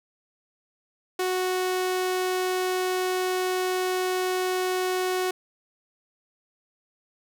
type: tone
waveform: sawtooth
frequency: 368.8 Hz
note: F#4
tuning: 6 cents flat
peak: -20 dBFS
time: 1.19-5.31 s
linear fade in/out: 5 ms
effects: none